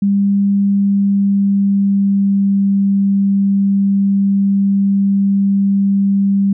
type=tone with pitch glide; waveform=sine; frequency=199.5 to 197.66 Hz; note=G3 to G3; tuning=+31 to +15 cents; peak=-10 dBFS; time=0.02-6.53 s; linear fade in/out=5 ms; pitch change=-16 cents; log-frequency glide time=0.54-2.63 s; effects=none